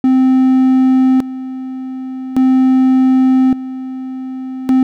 triangle tone with tremolo, 260 Hz, C4, 11 cents flat, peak -5 dBFS, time 0.04-4.83 s, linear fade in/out 2 ms, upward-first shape square, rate 0.43 Hz, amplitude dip 80%, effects none

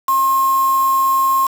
sine tone with quantisation, 1069 Hz, C6, 37 cents sharp, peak -12 dBFS, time 0.08-1.47 s, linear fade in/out 5 ms, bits 4, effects none

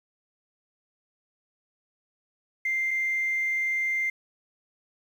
sine tone pair in turn, 2093 / 2093 Hz, C7 / C7, 0 / 0 cents, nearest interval unison, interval 0 cents, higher neither, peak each -23 dBFS, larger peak neither, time 2.65-2.91 / 2.91-4.1 s, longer second, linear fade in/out 5 ms, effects tanh soft clip ceiling -20 dBFS + 9-bit

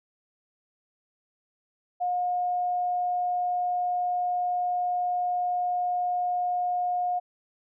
sine tone, 717 Hz, F5, 45 cents sharp, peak -24 dBFS, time 2-7.2 s, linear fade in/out 20 ms, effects none

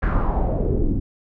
brown noise with low-pass filter sweep, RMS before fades -20 dBFS, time 0.02-1 s, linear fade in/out 10 ms, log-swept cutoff 1700 to 240 Hz, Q 3.3, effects none

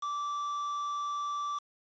triangle tone with quantisation, 1165 Hz, D6, 14 cents flat, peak -30 dBFS, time 0.02-1.59 s, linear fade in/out 10 ms, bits 7, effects resampled to 16000 Hz

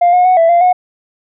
sine tone with pitch steps, 700 / 721 / 738 / 663 / 691 / 727 Hz, F5 / F#5 / F#5 / E5 / F5 / F#5, +4 / -45 / -5 / +10 / -19 / -31 cents, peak -4 dBFS, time 0.01-0.73 s, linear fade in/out 10 ms, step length 120 ms, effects tanh soft clip ceiling -4 dBFS

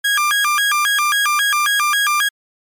30% pulse tone with vibrato, 1400 Hz, F6, 4 cents sharp, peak -11 dBFS, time 0.04-2.29 s, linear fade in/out 10 ms, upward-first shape square, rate 3.7 Hz, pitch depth 280 cents each way, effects MP3 96 kbps

